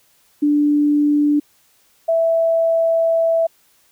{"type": "tone pair in turn", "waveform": "sine", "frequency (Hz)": [293.7, 659.3], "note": ["D4", "E5"], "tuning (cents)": [0, 0], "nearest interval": "octave + major second", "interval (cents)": 1400, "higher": "second", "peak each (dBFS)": [-12, -13], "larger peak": "first", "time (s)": [[0.42, 1.4], [2.08, 3.47]], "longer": "second", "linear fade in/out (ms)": 10, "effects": ["white hiss -57 dBFS RMS until 3.91 s"]}